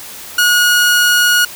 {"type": "tone", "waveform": "sawtooth", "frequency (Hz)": 1447, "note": "F#6", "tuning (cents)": -39, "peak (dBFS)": -5, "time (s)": [0.38, 1.45], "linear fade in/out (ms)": 5, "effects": ["white hiss -31 dBFS RMS until 1.55 s"]}